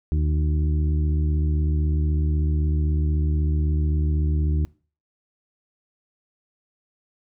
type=harmonic tone with a mistuned harmonic; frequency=76.1 Hz; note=D#2; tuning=38 cents flat; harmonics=1 / 2 / 3 / 4 / 5; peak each=-19 / -27 / -38 / -34 / -39 dBFS; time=0.12-4.65 s; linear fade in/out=0 ms; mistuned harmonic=5; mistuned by=-39 cents; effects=noise-tail reverb RT60 0.4 s tail -24 dB re dry